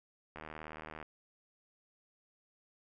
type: click train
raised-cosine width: 0.5 ms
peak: -30 dBFS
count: 53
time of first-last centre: 0.36-1.028 s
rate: 77.9 Hz
effects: none